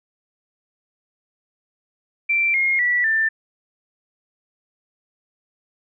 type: tone with pitch steps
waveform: sine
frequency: 2349 / 2142 / 1952.6 / 1780.2 Hz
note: D7 / C7 / B6 / A6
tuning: 0 / +40 / -20 / +20 cents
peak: -16 dBFS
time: 2.29-3.29 s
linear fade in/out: 10 ms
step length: 250 ms
effects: none